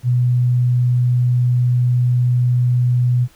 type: tone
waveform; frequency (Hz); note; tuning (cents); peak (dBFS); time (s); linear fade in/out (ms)
sine; 123.47; B2; 0; -12; 0.03-3.28; 50
effects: pink hiss -51 dBFS RMS until 3.35 s